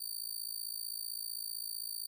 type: tone with amplitude modulation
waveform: 15% pulse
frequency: 4596 Hz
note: D8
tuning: 38 cents flat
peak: -28 dBFS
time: 0-2.07 s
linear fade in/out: 10 ms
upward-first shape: sine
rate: 55.6 Hz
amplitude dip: 95%
effects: none